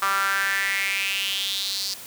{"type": "tone with high-pass filter sweep", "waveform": "sawtooth", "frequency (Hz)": 196, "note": "G3", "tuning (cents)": 0, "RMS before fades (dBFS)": -25, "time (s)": [0.02, 1.94], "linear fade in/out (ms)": 5, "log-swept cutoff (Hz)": [1200, 4800], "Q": 5.1, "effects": ["white hiss -40 dBFS RMS until 2.06 s"]}